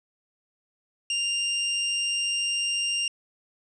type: tone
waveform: sawtooth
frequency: 2794 Hz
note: F7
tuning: in tune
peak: -21 dBFS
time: 1.1-3.08 s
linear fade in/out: 2 ms
effects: resampled to 22050 Hz + 10-bit